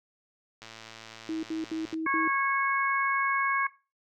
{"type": "click train", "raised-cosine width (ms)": 0.2, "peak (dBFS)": -27, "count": 149, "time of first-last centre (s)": [0.62, 1.941], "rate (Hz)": 112}
{"type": "tone bursts", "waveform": "sine", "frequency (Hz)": 320.4, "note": "E4", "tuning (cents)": -49, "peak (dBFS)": -29, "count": 5, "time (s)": [1.29, 2.278], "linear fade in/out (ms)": 2, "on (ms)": 140, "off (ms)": 72}
{"type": "harmonic tone", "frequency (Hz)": 549, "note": "C#5", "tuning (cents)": -17, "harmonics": [2, 3, 4], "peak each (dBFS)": [-28, -30, -31], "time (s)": [2.06, 3.67], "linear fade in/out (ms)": 5}
{"effects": ["noise-tail reverb RT60 0.3 s tail -18 dB re dry"]}